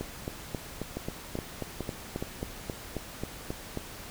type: two click trains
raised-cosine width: 2 ms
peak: -19 / -19 dBFS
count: 4 / 15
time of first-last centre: 0.97-2.225 / 0.01-3.773 s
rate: 2.39 / 3.72 Hz
effects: pink hiss -44 dBFS RMS until 4.1 s